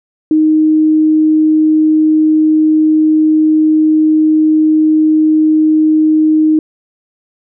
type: tone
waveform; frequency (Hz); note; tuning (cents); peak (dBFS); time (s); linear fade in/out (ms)
sine; 311.1; D#4; 0; -6; 0.31-6.59; 2
effects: none